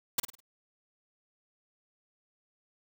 white noise with echo, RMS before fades -26 dBFS, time 0.18-0.2 s, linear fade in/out 5 ms, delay 51 ms, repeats 4, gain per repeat -9 dB, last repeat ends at 0.404 s, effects none

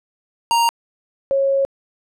square / sine tone pair in turn, 932.3 / 547.2 Hz, A#5 / C#5, 0 / -23 cents, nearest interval major sixth, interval 923 cents, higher first, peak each -14 dBFS, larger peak neither, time 0.51-0.69 / 1.31-1.65 s, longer second, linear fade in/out 0 ms, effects low-pass 12000 Hz 12 dB/octave

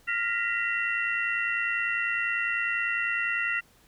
sine tone cluster, 1399 / 1878 / 1988 / 2734 Hz, F6 / A#6 / B6 / F7, +3 / +12 / +11 / -37 cents, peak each -31 dBFS, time 0.07-3.61 s, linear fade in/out 20 ms, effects pink hiss -60 dBFS RMS until 3.87 s

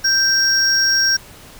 triangle tone pair together, 1568 / 5588 Hz, G6 / F8, 0 / 0 cents, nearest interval octave + minor seventh, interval 2200 cents, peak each -16 / -13 dBFS, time 0.04-1.17 s, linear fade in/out 10 ms, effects pink hiss -41 dBFS RMS until 1.59 s

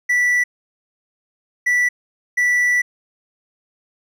triangle tone bursts at uneven times, 1963 Hz, B6, 11 cents flat, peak -12 dBFS, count 3, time 0.09-0.44 / 1.66-1.89 / 2.37-2.82 s, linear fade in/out 10 ms, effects none

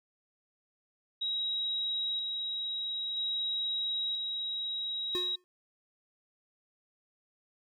sine tone with tremolo, 3831 Hz, A#7, 47 cents sharp, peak -30 dBFS, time 1.21-5.36 s, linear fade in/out 10 ms, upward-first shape square, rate 0.51 Hz, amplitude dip 25%
square tone with exponential decay, 360.9 Hz, F#4, 43 cents flat, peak -32 dBFS, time 5.15-5.44 s, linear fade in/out 0 ms, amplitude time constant 63 ms
effects none

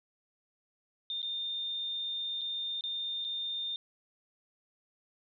sine tone with dropouts, 3624 Hz, A#7, 50 cents flat, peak -33 dBFS, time 1.1-3.76 s, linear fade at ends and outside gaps 1 ms, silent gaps 1.218-1.228 / 2.411-2.415 / 2.809-2.838 / 3.244-3.248 s, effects none

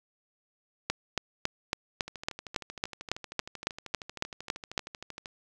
two click trains, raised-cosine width 0.2 ms, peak -10 / -23 dBFS, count 15 / 42, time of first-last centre 0.9-4.778 / 2.08-5.258 s, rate 3.61 / 12.9 Hz, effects none

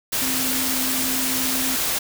sine tone in noise, 260.1 Hz, C4, 10 cents flat, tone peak -28 dBFS, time 0.21-1.76 s, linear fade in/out 10 ms, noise white, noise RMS -23 dBFS, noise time 0.12-1.99 s, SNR -8 dB, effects none

